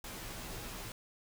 pink noise with comb filter, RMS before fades -44 dBFS, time 0.04-0.92 s, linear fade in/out 2 ms, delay 14 ms, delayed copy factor -0.9, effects none

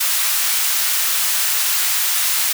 white high-pass noise, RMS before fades -18 dBFS, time 0-2.53 s, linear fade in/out 10 ms, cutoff 1100 Hz, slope 12 dB/octave, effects none

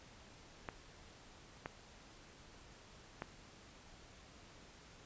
clicks, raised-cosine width 0.5 ms, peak -26 dBFS, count 3, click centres 0.688 / 1.659 / 3.221 s, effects pink hiss -59 dBFS RMS until 5.05 s + resampled to 16000 Hz

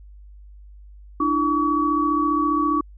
sine tone cluster, 298.1 / 333 / 1135 Hz, D4 / E4 / C#6, +26 / +18 / +41 cents, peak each -22 / -26 / -20 dBFS, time 1.2-2.81 s, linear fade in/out 5 ms, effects added 50 Hz sine -41 dBFS peak until 2.97 s

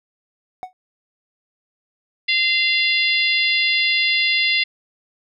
triangle tone with exponential decay, 740 Hz, F#5, in tune, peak -21 dBFS, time 0.63-0.73 s, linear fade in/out 0 ms, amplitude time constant 21 ms
harmonic tone, 691 Hz, F5, 19 cents flat, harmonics 3 / 4 / 5 / 6 / 7, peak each -19 / -21 / -23 / -25 / -26 dBFS, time 2.28-4.64 s, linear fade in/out 10 ms
effects none

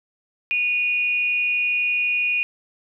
sine tone pair together, 2462 / 2770 Hz, D#7 / F7, -19 / -15 cents, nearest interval major second, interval 204 cents, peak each -19 / -28 dBFS, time 0.51-2.43 s, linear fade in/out 0 ms, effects none

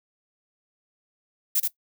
violet noise with echo, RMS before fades -22 dBFS, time 1.55-1.6 s, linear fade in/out 5 ms, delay 78 ms, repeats 1, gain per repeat -3 dB, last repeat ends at 1.678 s, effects noise-tail reverb RT60 0.1 s tail -18 dB re dry

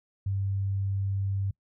sine tone, 98 Hz, G2, in tune, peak -26 dBFS, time 0.26-1.51 s, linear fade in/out 5 ms, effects noise-tail reverb RT60 0.1 s tail -24 dB re dry

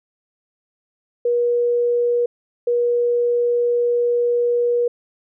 sine tone bursts at uneven times, 480.1 Hz, B4, 49 cents flat, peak -15 dBFS, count 2, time 1.25-2.26 / 2.67-4.88 s, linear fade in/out 5 ms, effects none

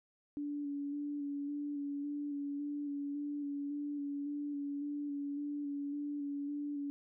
sine tone with vibrato, 287.5 Hz, D4, 37 cents flat, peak -36 dBFS, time 0.37-6.9 s, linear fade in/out 0 ms, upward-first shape square, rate 1.8 Hz, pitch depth 18 cents each way, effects none

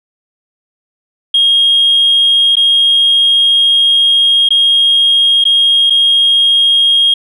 sine tone with dropouts, 3253 Hz, G#7, 37 cents flat, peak -5 dBFS, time 1.34-7.14 s, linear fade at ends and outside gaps 5 ms, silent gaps 2.556-2.567 / 4.489-4.505 / 5.441-5.452 / 5.899-5.904 s, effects tanh soft clip ceiling -2 dBFS

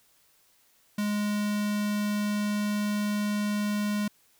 square tone with notch filter, 207.7 Hz, G#3, in tune, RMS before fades -28 dBFS, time 0.98-4.08 s, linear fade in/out 5 ms, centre 720 Hz, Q 1.9, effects white hiss -64 dBFS RMS until 4.39 s

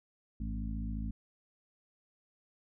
harmonic tone with a mistuned harmonic, 54.4 Hz, A1, 19 cents flat, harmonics 1 / 2 / 3 / 4 / 5, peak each -36 / -44 / -45 / -41 / -47 dBFS, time 0.4-1.11 s, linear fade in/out 5 ms, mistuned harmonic 2, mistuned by -55 cents, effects none

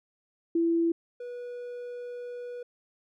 sine / triangle tone pair in turn, 334.3 / 487.3 Hz, E4 / B4, +24 / -23 cents, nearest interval perfect fifth, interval 653 cents, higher second, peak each -22 / -34 dBFS, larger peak first, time 0.55-0.92 / 1.2-2.63 s, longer second, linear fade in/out 5 ms, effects none

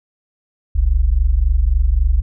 sine tone pair together, 41.76 / 65.41 Hz, E1 / C2, +23 / 0 cents, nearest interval minor sixth, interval 777 cents, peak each -14 dBFS, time 0.75-2.22 s, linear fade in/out 10 ms, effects none

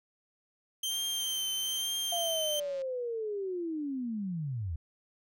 sawtooth tone with vibrato, 3136 Hz, G7, in tune, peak -28 dBFS, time 0.83-2.6 s, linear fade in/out 5 ms, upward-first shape triangle, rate 1.1 Hz, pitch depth 33 cents each way
click train, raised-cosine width 0.2 ms, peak -37 dBFS, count 335, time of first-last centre 0.91-2.819 s, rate 175 Hz
sine linear sweep, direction down, 699 to 73.42 Hz, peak -32 dBFS, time 2.12-4.76 s, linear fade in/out 5 ms
effects none

